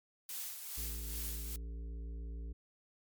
blue noise with tremolo, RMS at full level -41 dBFS, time 0.29-1.56 s, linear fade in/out 2 ms, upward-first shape sine, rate 2.4 Hz, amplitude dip 50%
harmonic tone, 56.7 Hz, A#1, 47 cents flat, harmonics 1 / 3 / 5 / 7 / 8, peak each -40 / -56 / -58 / -62 / -64 dBFS, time 0.77-2.53 s, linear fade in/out 10 ms
effects MP3 96 kbps

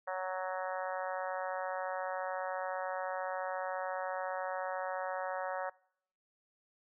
harmonic tone, 185.8 Hz, F#3, 7 cents sharp, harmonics 3 / 4 / 5 / 6 / 7 / 8 / 9 / 10, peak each -39 / -41 / -43 / -45 / -46 / -47 / -48 / -49 dBFS, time 0.07-5.7 s, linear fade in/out 10 ms, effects noise-tail reverb RT60 0.7 s tail -24 dB re dry

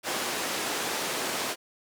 pink band-pass noise, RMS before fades -31 dBFS, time 0.03-1.56 s, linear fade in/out 50 ms, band 350 to 11000 Hz, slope 12 dB/octave, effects none

